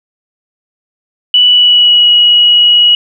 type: tone with pitch glide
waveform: sine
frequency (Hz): 2960 to 2911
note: F#7 to F#7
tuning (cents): 0 to -29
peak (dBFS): -3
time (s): 1.34-2.95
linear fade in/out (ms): 2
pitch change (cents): -29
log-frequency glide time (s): 1.47-2.09
effects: none